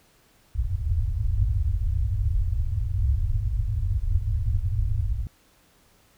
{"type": "low-pass noise", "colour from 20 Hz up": "white", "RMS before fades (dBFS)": -24, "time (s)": [0.55, 5.27], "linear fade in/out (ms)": 2, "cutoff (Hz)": 110, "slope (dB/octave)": 96, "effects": ["pink hiss -60 dBFS RMS until 6.17 s"]}